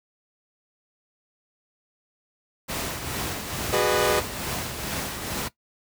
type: noise with tremolo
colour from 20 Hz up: pink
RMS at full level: -28 dBFS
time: 2.68-5.49 s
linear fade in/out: 20 ms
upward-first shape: triangle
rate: 2.3 Hz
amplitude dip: 50%
type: chord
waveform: sawtooth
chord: G# minor seventh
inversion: third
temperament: equal with one note detuned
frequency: 370 / 415.3 / 493.9 / 607.3 Hz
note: F#4 / G#4 / B4 / D#5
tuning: 0 / 0 / 0 / -42 cents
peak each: -22 dBFS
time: 3.72-4.21 s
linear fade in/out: 20 ms
effects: noise-tail reverb RT60 0.1 s tail -18 dB re dry + high-pass 60 Hz 12 dB/octave